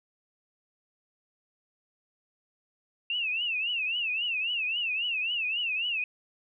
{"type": "tone with vibrato", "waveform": "sine", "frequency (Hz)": 2700, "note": "E7", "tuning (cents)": 41, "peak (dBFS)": -27, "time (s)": [3.1, 6.04], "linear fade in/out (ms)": 2, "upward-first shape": "triangle", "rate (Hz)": 3.7, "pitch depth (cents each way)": 180, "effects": []}